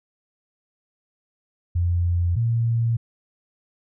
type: tone pair in turn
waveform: sine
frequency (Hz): 87 / 115.93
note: F2 / A#2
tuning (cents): -6 / -9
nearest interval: perfect fourth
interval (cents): 497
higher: second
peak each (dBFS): -18 / -18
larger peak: neither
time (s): 1.75-2.36 / 2.36-2.97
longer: neither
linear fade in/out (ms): 10
effects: none